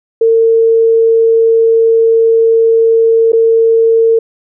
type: tone with dropouts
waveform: sine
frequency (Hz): 453.8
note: A#4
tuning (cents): -47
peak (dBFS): -5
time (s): 0.21-4.19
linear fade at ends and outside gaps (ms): 5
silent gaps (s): 3.321-3.331
effects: none